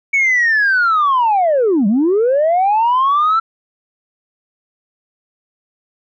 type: linear two-way sweep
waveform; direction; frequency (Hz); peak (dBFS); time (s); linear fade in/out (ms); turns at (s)
sine; down then up; 2247 to 190 to 1348; -9; 0.13-3.4; 10; 1.87
effects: tanh soft clip ceiling -8 dBFS